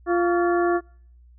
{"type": "harmonic tone with a mistuned harmonic", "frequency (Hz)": 348, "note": "F4", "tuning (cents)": -6, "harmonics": [1, 2, 3, 4, 5], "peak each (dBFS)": [-19, -25, -29, -31, -33], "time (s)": [0.06, 0.81], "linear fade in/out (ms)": 50, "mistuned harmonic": 3, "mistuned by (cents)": 140, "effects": ["noise-tail reverb RT60 0.6 s tail -26 dB re dry", "added 60 Hz sine -48 dBFS peak until 1.38 s"]}